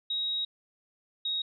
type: tone pair in turn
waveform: sine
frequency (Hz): 3800 / 3774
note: A#7 / A#7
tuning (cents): +33 / +21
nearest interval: unison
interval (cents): 12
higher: first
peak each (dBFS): -28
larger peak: neither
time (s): 0.1-0.45 / 1.25-1.42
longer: first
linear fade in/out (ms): 5
effects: none